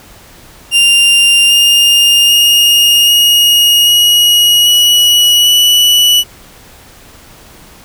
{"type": "tone with pitch steps", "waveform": "40% pulse", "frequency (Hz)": [2794, 2820, 2846, 2873, 2899, 2926, 2953], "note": ["F7", "F7", "F7", "F7", "F#7", "F#7", "F#7"], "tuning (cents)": [0, 16, 32, 48, -36, -20, -4], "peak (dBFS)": -4, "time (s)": [0.71, 6.24], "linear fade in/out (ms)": 50, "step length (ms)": 790, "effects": ["pink hiss -38 dBFS RMS until 7.84 s"]}